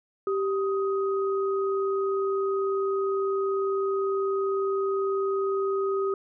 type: tone pair together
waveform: sine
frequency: 390.6 / 1252.7 Hz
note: G4 / D#6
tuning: -6 / +11 cents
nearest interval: octave + minor sixth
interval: 2017 cents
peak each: -24 / -32 dBFS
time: 0.27-6.14 s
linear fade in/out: 2 ms
effects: none